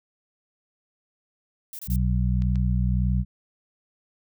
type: noise bursts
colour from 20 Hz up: violet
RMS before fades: -37 dBFS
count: 3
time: 1.73-1.96 s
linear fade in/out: 2 ms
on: 60 ms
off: 25 ms
type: harmonic tone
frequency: 61.74 Hz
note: B1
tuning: in tune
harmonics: 1 / 2 / 3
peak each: -22 / -25 / -27 dBFS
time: 1.87-3.25 s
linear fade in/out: 50 ms
type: clicks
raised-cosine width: 0.2 ms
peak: -27 dBFS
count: 2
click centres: 2.421 / 2.557 s
effects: none